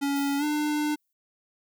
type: tone with pitch glide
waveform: square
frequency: 280.9 to 299.3 Hz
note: C#4 to D4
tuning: +23 to +33 cents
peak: -25 dBFS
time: 0.01-0.96 s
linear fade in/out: 20 ms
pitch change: +110 cents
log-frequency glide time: 0.38-0.44 s
type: noise with exponential decay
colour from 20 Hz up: violet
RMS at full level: -40 dBFS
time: 0.16-1.13 s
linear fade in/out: 1 ms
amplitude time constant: 210 ms
effects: none